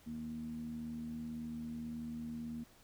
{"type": "tone with low-pass filter", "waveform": "15% pulse", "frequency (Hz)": 78.2, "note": "D#2", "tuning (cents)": 9, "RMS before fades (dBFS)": -43, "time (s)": [0.06, 2.64], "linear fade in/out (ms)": 10, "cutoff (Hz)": 230, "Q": 9.1, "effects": ["pink hiss -64 dBFS RMS until 2.83 s"]}